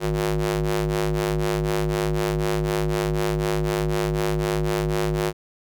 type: ring-modulated tone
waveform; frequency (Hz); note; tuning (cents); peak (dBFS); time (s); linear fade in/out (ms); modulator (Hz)
sawtooth; 102.8; G#2; -17; -14; 0-5.33; 50; 259
effects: none